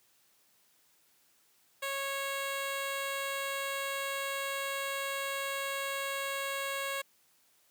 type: tone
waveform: 10% pulse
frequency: 550 Hz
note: C#5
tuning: 14 cents flat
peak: -25 dBFS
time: 1.82-7.02 s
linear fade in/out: 10 ms
effects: white hiss -68 dBFS RMS until 7.7 s + high-pass 100 Hz 12 dB/octave